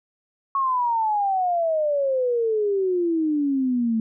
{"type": "exponential sweep", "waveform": "sine", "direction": "down", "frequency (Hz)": [1107, 220], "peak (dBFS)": -19, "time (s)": [0.55, 4], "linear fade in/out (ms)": 2, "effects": []}